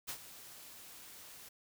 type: noise with ADSR envelope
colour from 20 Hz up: white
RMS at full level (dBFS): -40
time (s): 0.07-1.49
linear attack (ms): 21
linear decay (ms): 81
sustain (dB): -13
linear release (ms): 8
effects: none